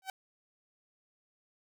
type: tone with exponential growth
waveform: sawtooth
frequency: 764 Hz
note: G5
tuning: 45 cents flat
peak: -29 dBFS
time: 0.02-0.1 s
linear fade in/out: 2 ms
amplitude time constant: 16 ms
effects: none

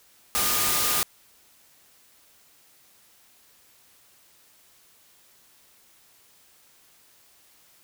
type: tone in noise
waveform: sine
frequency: 1218 Hz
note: D#6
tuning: 37 cents flat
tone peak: -33 dBFS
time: 0.35-1.03 s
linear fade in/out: 0 ms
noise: white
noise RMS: -24 dBFS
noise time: 0.35-1.03 s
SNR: -12 dB
effects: white hiss -58 dBFS RMS until 7.83 s

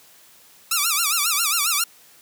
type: tone with vibrato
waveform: 5% pulse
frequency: 1263 Hz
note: D#6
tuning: 26 cents sharp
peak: -7 dBFS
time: 0.71-1.84 s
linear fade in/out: 5 ms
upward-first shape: sine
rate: 7.4 Hz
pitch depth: 180 cents each way
effects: white hiss -51 dBFS RMS until 2.21 s + high-pass 100 Hz 12 dB/octave

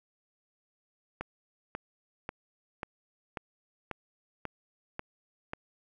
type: click train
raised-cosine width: 0.5 ms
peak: -20 dBFS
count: 9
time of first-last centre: 1.21-5.534 s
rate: 1.85 Hz
effects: 10-bit

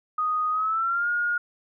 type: tone with pitch glide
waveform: sine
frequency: 1244 to 1429 Hz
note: D#6 to F6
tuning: -1 to +39 cents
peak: -22 dBFS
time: 0.18-1.38 s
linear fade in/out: 5 ms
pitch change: +240 cents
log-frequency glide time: 0.51-1.09 s
effects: none

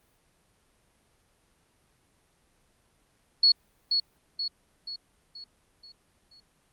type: tone with echo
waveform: sine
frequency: 4369 Hz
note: C#8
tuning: 26 cents flat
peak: -16 dBFS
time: 3.43-3.52 s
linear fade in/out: 5 ms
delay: 480 ms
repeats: 6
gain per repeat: -6 dB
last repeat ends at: 6.4 s
effects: pink hiss -67 dBFS RMS until 6.72 s + Opus 32 kbps

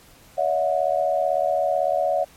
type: tone cluster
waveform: sine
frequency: 570 / 648 / 724 Hz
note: C#5 / E5 / F#5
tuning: +48 / -30 / -38 cents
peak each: -23 dBFS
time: 0.37-2.25 s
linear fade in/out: 20 ms
effects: pink hiss -51 dBFS RMS until 2.36 s + MP3 64 kbps

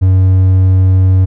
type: tone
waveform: triangle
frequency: 93.7 Hz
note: F#2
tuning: 22 cents sharp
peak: -3 dBFS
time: 0.01-1.26 s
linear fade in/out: 20 ms
effects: none

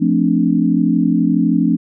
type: chord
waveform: sine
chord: D minor seventh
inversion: first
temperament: equal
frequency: 174.61 / 220 / 261.6 / 293.7 Hz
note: F3 / A3 / C4 / D4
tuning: 0 / 0 / 0 / 0 cents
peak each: -17 dBFS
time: 0-1.77 s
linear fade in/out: 20 ms
effects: none

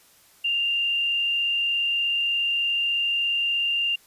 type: tone with frequency modulation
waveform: sine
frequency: 2794 Hz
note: F7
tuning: in tune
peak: -21 dBFS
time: 0.44-3.96 s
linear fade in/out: 10 ms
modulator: 36.7 Hz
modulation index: 0.79
effects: white hiss -56 dBFS RMS until 4.06 s + resampled to 32000 Hz

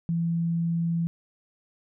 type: tone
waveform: sine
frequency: 167.8 Hz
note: E3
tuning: 31 cents sharp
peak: -23 dBFS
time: 0.09-1.07 s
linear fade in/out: 0 ms
effects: none

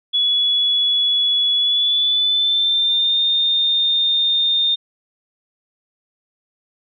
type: tone with pitch glide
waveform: sine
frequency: 3394 to 3638 Hz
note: G#7 to A#7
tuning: +37 to -43 cents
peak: -14 dBFS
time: 0.13-4.76 s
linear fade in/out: 20 ms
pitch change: +120 cents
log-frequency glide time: 1.55-3.19 s
effects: none

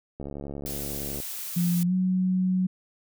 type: click train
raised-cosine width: 2 ms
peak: -23 dBFS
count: 72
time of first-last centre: 0.2-1.201 s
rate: 70.9 Hz
type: noise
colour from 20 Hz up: blue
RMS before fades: -35 dBFS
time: 0.66-1.83 s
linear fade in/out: 0 ms
type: tone with pitch glide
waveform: sine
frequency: 174.61 to 184.99 Hz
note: F3 to F#3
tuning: 0 to 0 cents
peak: -21 dBFS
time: 1.56-2.67 s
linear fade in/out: 10 ms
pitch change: +100 cents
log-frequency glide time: 1.85-1.93 s
effects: none

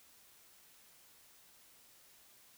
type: silence
effects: white hiss -63 dBFS RMS until 2.57 s

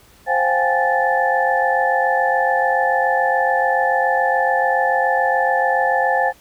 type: tone cluster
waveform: sine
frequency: 525 / 713 / 796 / 843 / 1752 Hz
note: C5 / F5 / G5 / G#5 / A6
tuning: +6 / +36 / +26 / +26 / -8 cents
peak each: -21 dBFS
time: 0.26-6.33 s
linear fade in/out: 50 ms
effects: pink hiss -50 dBFS RMS until 6.4 s

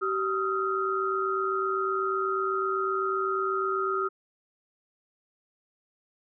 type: tone cluster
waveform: sine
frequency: 384.2 / 1257 / 1365 Hz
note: G4 / D#6 / F6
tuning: -35 / +17 / -40 cents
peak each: -29 / -29 / -31 dBFS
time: 0.01-4.09 s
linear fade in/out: 20 ms
effects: none

